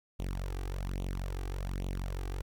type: tone with flanger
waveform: sawtooth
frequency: 46.25 Hz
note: F#1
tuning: in tune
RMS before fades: -36 dBFS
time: 0.19-2.42 s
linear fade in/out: 10 ms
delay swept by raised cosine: 0.29 to 2.59 ms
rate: 1.2 Hz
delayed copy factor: +0.8
effects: 12-bit